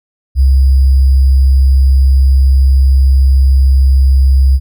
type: tone with sample-and-hold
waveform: sine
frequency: 66.6 Hz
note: C2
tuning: 31 cents sharp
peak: -4 dBFS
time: 0.35-4.6 s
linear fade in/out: 50 ms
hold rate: 4900 Hz
effects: none